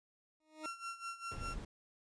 20% pulse tone with exponential growth, 311.1 Hz, D#4, in tune, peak -37 dBFS, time 0.4-0.66 s, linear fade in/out 2 ms, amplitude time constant 56 ms
35% pulse tone with tremolo, 1364 Hz, F6, 41 cents flat, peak -38 dBFS, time 0.63-1.55 s, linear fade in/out 20 ms, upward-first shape sine, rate 5 Hz, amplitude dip 80%
brown noise, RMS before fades -44 dBFS, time 1.31-1.65 s, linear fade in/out 5 ms
effects resampled to 22050 Hz

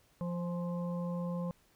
harmonic tone with a mistuned harmonic, 174.61 Hz, F3, in tune, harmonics 1 / 3 / 5 / 6, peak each -34 / -41 / -53 / -48 dBFS, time 0.21-1.51 s, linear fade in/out 0 ms, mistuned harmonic 5, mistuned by -47 cents, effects pink hiss -68 dBFS RMS until 1.75 s

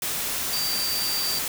sine tone in noise, 4660 Hz, D8, 14 cents flat, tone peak -26 dBFS, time 0.53-1.39 s, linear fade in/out 2 ms, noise white, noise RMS -28 dBFS, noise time 0.02-1.48 s, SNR -1 dB, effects none

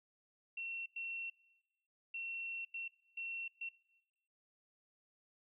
sine tone bursts at uneven times, 2717 Hz, F7, 48 cents flat, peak -40 dBFS, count 6, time 0.57-0.86 / 0.96-1.3 / 2.14-2.65 / 2.74-2.88 / 3.17-3.48 / 3.61-3.69 s, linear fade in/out 5 ms, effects noise-tail reverb RT60 1.0 s tail -20 dB re dry

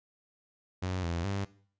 sawtooth tone with pitch steps, 92.2 / 84.9 / 98.9 Hz, F#2 / F2 / G2, -6 / -48 / +16 cents, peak -27 dBFS, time 0.82-1.45 s, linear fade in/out 10 ms, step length 210 ms, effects noise-tail reverb RT60 0.5 s tail -19 dB re dry + resampled to 16000 Hz

